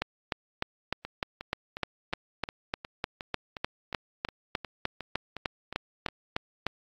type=two click trains; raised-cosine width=0.3 ms; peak=-12 / -21 dBFS; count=23 / 15; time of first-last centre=0.02-6.667 / 1.05-6.086 s; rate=3.31 / 2.78 Hz; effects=AAC 48 kbps